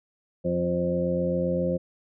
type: harmonic tone with a mistuned harmonic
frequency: 87.5 Hz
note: F2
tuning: 4 cents sharp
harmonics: 1 / 2 / 3 / 4 / 6 / 7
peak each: -37 / -27 / -35 / -32 / -26 / -37 dBFS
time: 0.44-1.78 s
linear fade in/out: 20 ms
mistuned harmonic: 4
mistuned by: +15 cents
effects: none